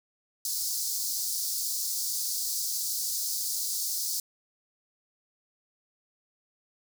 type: high-pass noise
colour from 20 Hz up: pink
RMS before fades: -31 dBFS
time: 0.45-4.2 s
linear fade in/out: 2 ms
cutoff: 4500 Hz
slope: 48 dB/octave
effects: none